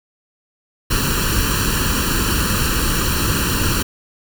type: noise with comb filter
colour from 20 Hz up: pink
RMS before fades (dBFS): -18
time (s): 0.9-3.83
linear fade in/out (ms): 10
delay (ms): 0.7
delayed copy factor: +0.85
effects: none